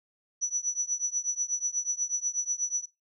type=tone with tremolo; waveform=sine; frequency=5920 Hz; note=F#8; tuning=in tune; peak=-23 dBFS; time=0.41-2.86 s; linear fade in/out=20 ms; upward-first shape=triangle; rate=8.2 Hz; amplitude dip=100%; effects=noise-tail reverb RT60 0.2 s tail -17 dB re dry